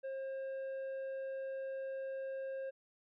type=tone with tanh clipping; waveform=sine; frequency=535 Hz; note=C5; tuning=38 cents sharp; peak=-40 dBFS; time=0.03-2.71 s; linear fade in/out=20 ms; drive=6 dB; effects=none